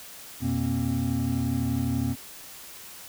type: tone cluster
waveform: triangle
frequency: 87.4 / 123.7 / 235 / 267 Hz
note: F2 / B2 / A#3 / C4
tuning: +2 / +3 / +14 / +35 cents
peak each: -29 / -27 / -28 / -27 dBFS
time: 0.4-2.16 s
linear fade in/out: 50 ms
effects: white hiss -44 dBFS RMS until 3.08 s